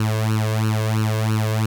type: tone with flanger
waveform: sawtooth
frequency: 109.1 Hz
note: A2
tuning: 14 cents flat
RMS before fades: -20 dBFS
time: 0-1.66 s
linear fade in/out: 5 ms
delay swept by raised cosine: 0.71 to 1.91 ms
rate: 3 Hz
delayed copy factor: +0.9
effects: none